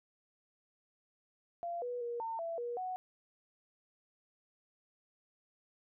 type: tone with pitch steps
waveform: sine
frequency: 688 / 488.8 / 474.9 / 905 / 668 / 478.9 / 740 Hz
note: F5 / B4 / A#4 / A5 / E5 / A#4 / F#5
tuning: -26 / -18 / +32 / +48 / +23 / +47 / 0 cents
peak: -36 dBFS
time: 1.63-2.96 s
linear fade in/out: 0 ms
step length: 190 ms
effects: none